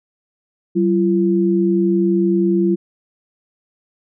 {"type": "tone pair together", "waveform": "sine", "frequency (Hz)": [190.5, 341.3], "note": ["G3", "F4"], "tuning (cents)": [-49, -40], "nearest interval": "minor seventh", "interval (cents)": 1009, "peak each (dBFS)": [-16, -15], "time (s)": [0.75, 2.76], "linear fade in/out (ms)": 20, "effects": []}